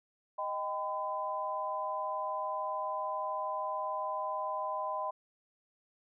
sine chord, Eb augmented, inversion none, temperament equal with one note detuned, 622.3 / 784 / 1010.9 Hz, Eb5 / G5 / B5, 0 / 0 / +40 cents, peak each -38 / -40 / -35 dBFS, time 0.38-5.11 s, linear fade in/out 10 ms, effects none

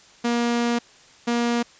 sawtooth tone pair in turn, 237.3 / 237.3 Hz, A#3 / A#3, +31 / +31 cents, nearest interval unison, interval 0 cents, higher neither, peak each -16 dBFS, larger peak neither, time 0.24-0.79 / 1.27-1.63 s, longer first, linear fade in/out 10 ms, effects white hiss -51 dBFS RMS until 1.79 s + resampled to 16000 Hz

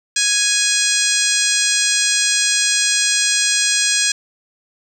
harmonic tone, 830 Hz, G#5, 1 cent flat, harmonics 2 / 3 / 4 / 5 / 6 / 7 / 8 / 9 / 10, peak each -23 / -23 / -23 / -23 / -23 / -23 / -23 / -23 / -23 dBFS, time 0.16-4.12 s, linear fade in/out 5 ms, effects 7-bit

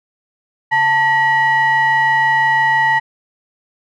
triangle ring-modulated tone, 513 Hz, C5, 34 cents flat, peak -6 dBFS, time 0.71-3 s, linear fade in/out 20 ms, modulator 1400 Hz, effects none

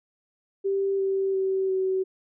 sine tone with pitch steps, 392 / 387.3 / 382.6 / 378 Hz, G4 / G4 / G4 / F#4, 0 / -21 / -42 / +37 cents, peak -22 dBFS, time 0.64-2.04 s, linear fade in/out 20 ms, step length 350 ms, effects none

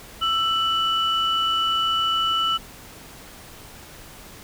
sine tone pair together, 1326 / 2967 Hz, E6 / F#7, +10 / +4 cents, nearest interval octave + major second, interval 1394 cents, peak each -21 dBFS, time 0.21-2.58 s, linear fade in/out 20 ms, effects tanh soft clip ceiling -13 dBFS + pink hiss -43 dBFS RMS until 4.43 s

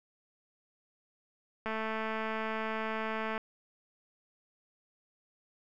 click train, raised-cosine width 0.5 ms, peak -21 dBFS, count 379, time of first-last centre 1.66-3.378 s, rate 220 Hz, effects none

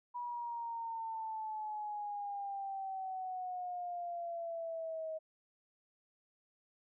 sine exponential sweep, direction down, 974 to 632 Hz, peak -38 dBFS, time 0.14-5.19 s, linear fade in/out 20 ms, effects none

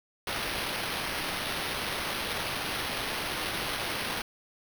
white noise with sample-and-hold, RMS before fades -33 dBFS, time 0.27-4.22 s, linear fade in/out 2 ms, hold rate 7350 Hz, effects none

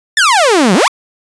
sawtooth exponential two-way sweep, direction down then up, 1834 to 172.2 to 1239 Hz, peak -3 dBFS, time 0.17-0.88 s, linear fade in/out 2 ms, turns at 0.74 s, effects resampled to 22050 Hz

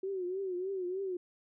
sine tone with vibrato, 373.6 Hz, F#4, 17 cents sharp, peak -33 dBFS, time 0.03-1.17 s, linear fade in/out 5 ms, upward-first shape triangle, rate 3.3 Hz, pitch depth 110 cents each way, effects none

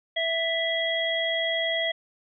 harmonic tone, 659.3 Hz, E5, in tune, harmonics 1 / 3 / 5, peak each -28 / -28 / -28 dBFS, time 0.16-1.92 s, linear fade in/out 10 ms, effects none

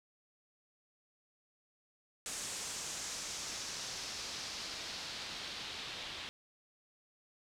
white noise with low-pass filter sweep, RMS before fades -43 dBFS, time 2.26-6.29 s, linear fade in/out 0 ms, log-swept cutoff 7800 to 3500 Hz, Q 1.9, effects none

